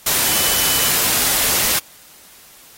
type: tone in noise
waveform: sine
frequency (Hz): 2994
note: F#7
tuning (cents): +20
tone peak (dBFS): -26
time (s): 0.27-0.9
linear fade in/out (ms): 5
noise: white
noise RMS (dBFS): -17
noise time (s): 0.06-1.79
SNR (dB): -12
effects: white hiss -45 dBFS RMS until 2.77 s + AAC 48 kbps